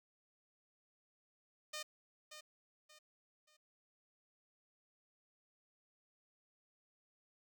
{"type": "tone with echo", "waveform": "5% pulse", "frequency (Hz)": 610, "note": "D#5", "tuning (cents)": -34, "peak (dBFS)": -31, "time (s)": [1.73, 1.83], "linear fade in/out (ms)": 10, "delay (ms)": 580, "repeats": 3, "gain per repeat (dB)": -9, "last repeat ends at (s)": 3.57, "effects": []}